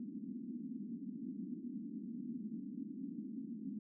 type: band-pass noise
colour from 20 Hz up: pink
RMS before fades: -45 dBFS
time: 0-3.79 s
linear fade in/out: 5 ms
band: 210 to 270 Hz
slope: 48 dB/octave
effects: none